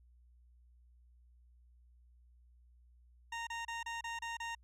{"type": "tone bursts", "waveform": "20% pulse", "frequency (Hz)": 926, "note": "A#5", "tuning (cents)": -12, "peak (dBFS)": -34, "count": 7, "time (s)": [3.32, 4.55], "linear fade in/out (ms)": 5, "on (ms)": 150, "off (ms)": 30, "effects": ["added 60 Hz sine -61 dBFS peak until 4.63 s", "low-pass 7000 Hz 12 dB/octave"]}